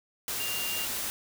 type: tone in noise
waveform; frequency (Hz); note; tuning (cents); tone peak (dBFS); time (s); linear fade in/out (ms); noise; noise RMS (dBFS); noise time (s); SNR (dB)
sine; 2794; F7; 0; -34; 0.4-0.85; 0; white; -33; 0.28-1.1; -4
effects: none